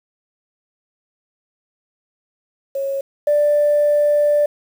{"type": "tone pair in turn", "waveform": "sine", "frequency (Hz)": [549, 588.6], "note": ["C#5", "D5"], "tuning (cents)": [-17, 4], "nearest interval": "minor second", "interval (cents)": 121, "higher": "second", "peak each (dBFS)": [-19, -11], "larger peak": "second", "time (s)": [[2.75, 3.01], [3.27, 4.46]], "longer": "second", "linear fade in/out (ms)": 5, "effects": ["tanh soft clip ceiling -8 dBFS", "7-bit"]}